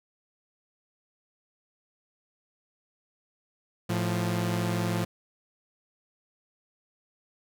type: tone pair together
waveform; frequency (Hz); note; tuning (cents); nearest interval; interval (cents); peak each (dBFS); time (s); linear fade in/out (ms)
sawtooth; 110 / 174.61; A2 / F3; 0 / 0; minor sixth; 800; -25; 3.89-5.05; 10
effects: none